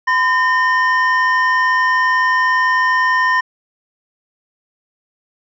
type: tone pair together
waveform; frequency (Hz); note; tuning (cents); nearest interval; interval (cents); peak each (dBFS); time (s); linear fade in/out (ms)
triangle; 1016 / 1824.5; B5 / A#6; +49 / -38; minor seventh; 1013; -13; 0.07-3.41; 10
effects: resampled to 16000 Hz